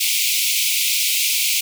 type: high-pass noise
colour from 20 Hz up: pink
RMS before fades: -19 dBFS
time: 0-1.61 s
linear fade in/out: 10 ms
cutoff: 2200 Hz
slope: 96 dB/octave
effects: none